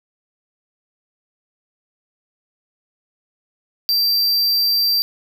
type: tone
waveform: square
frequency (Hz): 4699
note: D8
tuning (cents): 0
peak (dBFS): -15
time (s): 3.89-5.02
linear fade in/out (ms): 0
effects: none